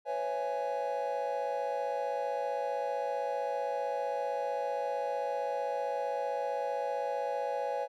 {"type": "chord", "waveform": "triangle", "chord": "C# minor seventh", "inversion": "third", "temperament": "just", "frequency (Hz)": [498.9, 554.4, 665.2, 831.5], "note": ["B4", "C#5", "E5", "G#5"], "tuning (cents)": [17, 0, 16, 2], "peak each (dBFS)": [-35, -33, -37, -33], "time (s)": [0.05, 7.88], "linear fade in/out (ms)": 50, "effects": ["tanh soft clip ceiling -21 dBFS"]}